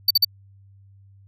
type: tone bursts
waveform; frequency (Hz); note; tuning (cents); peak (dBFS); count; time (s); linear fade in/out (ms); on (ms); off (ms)
square; 4564; C#8; +50; -13; 3; 0.08-0.248; 5; 26; 45
effects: added 98 Hz sine -48 dBFS peak until 1.27 s